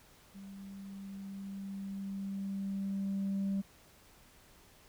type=tone with level ramp; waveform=sine; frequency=196 Hz; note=G3; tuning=in tune; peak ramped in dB=-46 to -28 dBFS; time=0.34-3.62 s; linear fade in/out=20 ms; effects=tanh soft clip ceiling -29 dBFS + pink hiss -61 dBFS RMS until 4.88 s